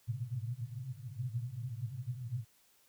white band-pass noise, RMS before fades -40 dBFS, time 0.07-2.45 s, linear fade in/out 10 ms, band 110 to 130 Hz, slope 96 dB/octave, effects white hiss -68 dBFS RMS until 2.88 s

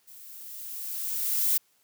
violet noise with level ramp, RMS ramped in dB -49 to -23 dBFS, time 0.07-1.58 s, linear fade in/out 10 ms, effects white hiss -67 dBFS RMS until 1.83 s + high-pass 80 Hz 12 dB/octave

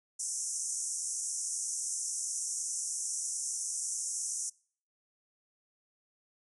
pink band-pass noise, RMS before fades -36 dBFS, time 0.19-4.5 s, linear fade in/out 10 ms, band 5700 to 10000 Hz, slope 96 dB/octave, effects noise-tail reverb RT60 0.5 s tail -25 dB re dry

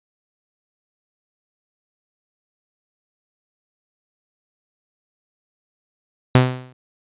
sawtooth tone with exponential decay, 127.3 Hz, C3, 47 cents flat, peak -3 dBFS, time 6.35-6.73 s, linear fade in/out 2 ms, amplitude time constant 81 ms, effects resampled to 8000 Hz

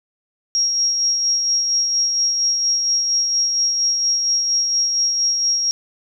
sine tone with tremolo, 5600 Hz, F8, 4 cents sharp, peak -14 dBFS, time 0.55-5.71 s, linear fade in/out 0 ms, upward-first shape sine, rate 4.3 Hz, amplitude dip 35%, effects 9-bit

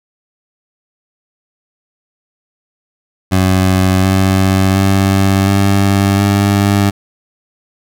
20% pulse tone with pitch steps, 93.7 / 95.34 / 97 / 98.7 / 100.43 Hz, F#2 / G2 / G2 / G2 / G2, +22 / -48 / -18 / +12 / +42 cents, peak -4 dBFS, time 3.31-6.91 s, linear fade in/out 20 ms, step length 720 ms, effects none

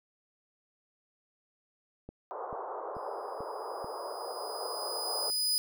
click train, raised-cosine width 2 ms, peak -30 dBFS, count 5, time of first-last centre 2.09-3.844 s, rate 2.28 Hz
pink band-pass noise, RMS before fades -39 dBFS, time 2.31-5.3 s, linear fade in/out 0 ms, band 410 to 1200 Hz, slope 48 dB/octave
sawtooth tone with exponential growth, 4978 Hz, D#8, in tune, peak -23 dBFS, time 2.95-5.58 s, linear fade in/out 0 ms, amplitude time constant 570 ms
effects none

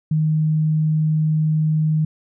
sine tone, 155.56 Hz, D#3, in tune, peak -15 dBFS, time 0.11-2.05 s, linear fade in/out 5 ms, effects none

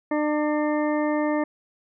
harmonic tone with a mistuned harmonic, 300 Hz, D4, 37 cents sharp, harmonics 1 / 2 / 3 / 4 / 6 / 7, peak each -23 / -26 / -31 / -35 / -35 / -39 dBFS, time 0.11-1.44 s, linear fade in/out 5 ms, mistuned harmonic 4, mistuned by -19 cents, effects none

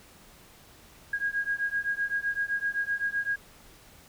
sine beating tone pair, 1632 / 1639.8 Hz, G#6 / G#6, -31 / -22 cents, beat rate 7.8 Hz, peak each -30 dBFS, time 1.13-3.36 s, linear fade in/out 5 ms, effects pink hiss -54 dBFS RMS until 4.08 s

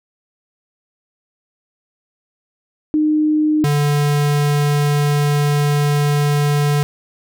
sine / square tone pair in turn, 305.8 / 145.91 Hz, D#4 / D3, -30 / -11 cents, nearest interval octave + minor second, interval 1281 cents, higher first, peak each -12 / -14 dBFS, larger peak first, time 2.94-3.64 / 3.64-6.83 s, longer second, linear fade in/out 0 ms, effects none

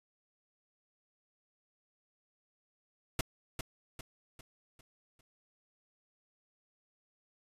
pink noise with echo, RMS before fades -31 dBFS, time 3.19-3.21 s, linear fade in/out 2 ms, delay 400 ms, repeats 5, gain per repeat -7 dB, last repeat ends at 5.21 s, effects resampled to 32000 Hz

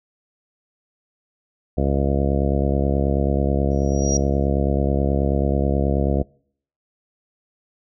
harmonic tone, 69.3 Hz, C#2, in tune, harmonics 1 / 2 / 3 / 4 / 5 / 6 / 7 / 8 / 9 / 10, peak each -21 / -24 / -25 / -28 / -28 / -31 / -28 / -32 / -29 / -33 dBFS, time 1.77-6.23 s, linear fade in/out 10 ms
sine tone with exponential growth, 5730 Hz, F8, 44 cents sharp, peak -18 dBFS, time 3.71-4.17 s, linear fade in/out 1 ms, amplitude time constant 100 ms
effects noise-tail reverb RT60 0.6 s tail -26 dB re dry

